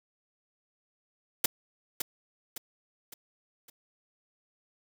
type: noise with echo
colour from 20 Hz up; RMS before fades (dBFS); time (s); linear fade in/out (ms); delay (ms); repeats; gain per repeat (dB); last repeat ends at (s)
white; -24; 1.44-1.46; 5; 560; 4; -7; 3.7
effects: none